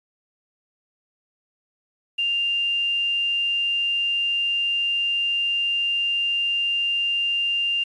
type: tone with quantisation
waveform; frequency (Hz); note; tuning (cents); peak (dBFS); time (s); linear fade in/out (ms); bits
sine; 2794; F7; 0; -20; 2.18-7.84; 10; 8
effects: resampled to 24000 Hz